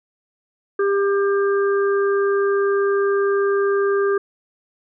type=harmonic tone; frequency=398.3 Hz; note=G4; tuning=28 cents sharp; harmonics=1 / 3 / 4; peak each=-16 / -26 / -28 dBFS; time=0.79-4.18 s; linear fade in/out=5 ms; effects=none